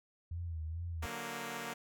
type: tone with vibrato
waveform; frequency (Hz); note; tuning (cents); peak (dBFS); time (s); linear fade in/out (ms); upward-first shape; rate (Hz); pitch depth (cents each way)
sine; 82.41; E2; 0; -37; 0.31-1.06; 5; sine; 2.3; 83
type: chord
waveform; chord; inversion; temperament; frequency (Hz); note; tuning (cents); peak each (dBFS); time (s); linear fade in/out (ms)
5% pulse; D augmented; none; equal; 146.83 / 185 / 233.1; D3 / F#3 / A#3; 0 / 0 / 0; -35 / -36 / -30; 1.02-1.74; 10
effects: none